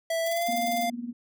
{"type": "tone with pitch glide", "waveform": "square", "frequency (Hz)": [659.3, 697.3], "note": ["E5", "F5"], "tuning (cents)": [0, -3], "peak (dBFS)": -26, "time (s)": [0.1, 0.9], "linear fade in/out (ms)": 5, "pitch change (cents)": 97, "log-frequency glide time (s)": [0.23, 0.5]}
{"type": "noise bursts", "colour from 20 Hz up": "violet", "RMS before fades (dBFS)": -35, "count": 12, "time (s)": [0.26, 0.833], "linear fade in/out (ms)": 5, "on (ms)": 23, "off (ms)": 27}
{"type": "tone with tremolo", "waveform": "sine", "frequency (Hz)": 239, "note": "A#3", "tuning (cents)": 43, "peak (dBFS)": -28, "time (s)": [0.48, 1.13], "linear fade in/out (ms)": 10, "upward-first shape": "triangle", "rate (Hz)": 20, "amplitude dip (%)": 85}
{"effects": []}